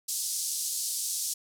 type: band-pass noise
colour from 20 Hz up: white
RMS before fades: -32 dBFS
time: 0.08-1.34 s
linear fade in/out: 10 ms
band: 4700 to 11000 Hz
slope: 24 dB/octave
effects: none